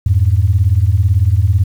sine beating tone pair, 86 / 104 Hz, F2 / G#2, -26 / +3 cents, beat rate 18 Hz, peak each -11 dBFS, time 0.06-1.64 s, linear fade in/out 5 ms, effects tanh soft clip ceiling -1 dBFS + 7-bit

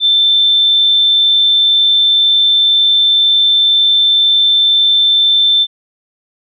sine tone, 3549 Hz, A7, 14 cents sharp, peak -7 dBFS, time 0-5.67 s, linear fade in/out 50 ms, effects none

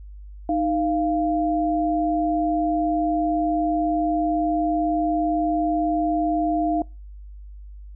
sine tone pair together, 309.9 / 692 Hz, D#4 / F5, -7 / -16 cents, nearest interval octave + major second, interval 1391 cents, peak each -22 dBFS, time 0.49-6.82 s, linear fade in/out 2 ms, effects noise-tail reverb RT60 0.3 s tail -26 dB re dry + added 50 Hz sine -37 dBFS peak until 7.95 s

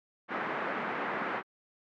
white band-pass noise, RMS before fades -34 dBFS, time 0.28-1.43 s, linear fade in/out 50 ms, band 180 to 1800 Hz, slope 24 dB/octave, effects MP3 96 kbps

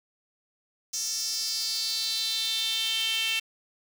sawtooth tone with high-pass filter sweep, 446.4 Hz, A4, 25 cents sharp, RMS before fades -29 dBFS, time 0.93-3.4 s, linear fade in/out 10 ms, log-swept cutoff 5900 to 2800 Hz, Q 5.4, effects 8-bit

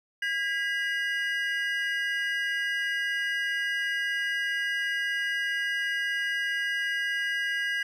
triangle tone cluster, 1634 / 1971 / 2868 Hz, G#6 / B6 / F7, -29 / -4 / +45 cents, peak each -27 / -30 / -34 dBFS, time 0.22-7.83 s, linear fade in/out 5 ms, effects none

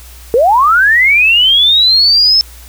sine linear sweep, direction up, 434.2 to 5290 Hz, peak -5 dBFS, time 0.34-2.41 s, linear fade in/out 0 ms, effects added 60 Hz sine -33 dBFS peak until 2.68 s + white hiss -38 dBFS RMS until 2.68 s

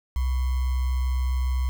sine tone with sample-and-hold, 63.8 Hz, C2, 43 cents flat, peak -21 dBFS, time 0.16-1.69 s, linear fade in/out 0 ms, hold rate 1050 Hz, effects none

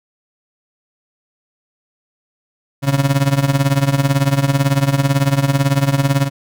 35% pulse tone with tremolo, 138.59 Hz, C#3, in tune, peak -7 dBFS, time 2.82-6.3 s, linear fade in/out 50 ms, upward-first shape triangle, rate 18 Hz, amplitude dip 90%, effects none

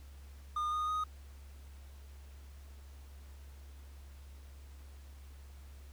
triangle tone with pitch steps, 1217 / 1231.9 / 1246.9 Hz, D#6 / D#6 / D#6, -39 / -18 / +3 cents, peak -30 dBFS, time 0.56-1.04 s, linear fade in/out 5 ms, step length 160 ms, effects added 69 Hz sine -49 dBFS peak until 5.92 s + pink hiss -63 dBFS RMS until 5.92 s

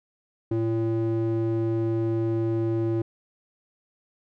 square tone with band-pass filter, 113 Hz, A2, 47 cents sharp, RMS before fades -25 dBFS, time 0.51-3.02 s, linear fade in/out 5 ms, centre 270 Hz, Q 5.4, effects none

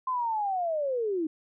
sine linear sweep, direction down, 1046.5 to 302.6 Hz, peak -26 dBFS, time 0.07-1.27 s, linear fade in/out 5 ms, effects none

